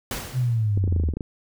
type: noise with exponential decay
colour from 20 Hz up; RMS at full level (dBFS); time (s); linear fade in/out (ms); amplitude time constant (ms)
pink; -28; 0.11-0.8; 2; 150
type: linear sweep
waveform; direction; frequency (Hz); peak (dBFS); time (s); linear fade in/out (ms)
sine; down; 130.81 to 72.8; -19; 0.33-1.14; 50
type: clicks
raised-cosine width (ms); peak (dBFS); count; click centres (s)
3; -16; 11; 0.775 / 0.84 / 0.877 / 0.925 / 0.963 / 0.999 / 1.037 / 1.088 / 1.137 / 1.17 / 1.208
effects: none